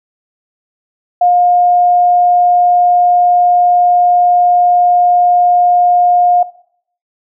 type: tone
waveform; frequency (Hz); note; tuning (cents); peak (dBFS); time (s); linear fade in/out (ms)
sine; 711; F5; +31; -6; 1.21-6.43; 5
effects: noise-tail reverb RT60 0.6 s tail -17 dB re dry